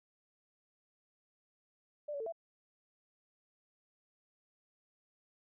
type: tone with pitch steps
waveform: sine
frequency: 592 / 566 / 446.8 / 667 Hz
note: D5 / C#5 / A4 / E5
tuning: +14 / +36 / +27 / +20 cents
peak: -37 dBFS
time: 2.08-2.324 s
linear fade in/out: 10 ms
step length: 61 ms
effects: none